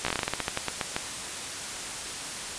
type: slowing click train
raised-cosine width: 0.3 ms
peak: -10 dBFS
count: 16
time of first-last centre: 0.05-0.964 s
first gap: 15 ms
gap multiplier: 1.18
effects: white hiss -35 dBFS RMS until 2.58 s + resampled to 22050 Hz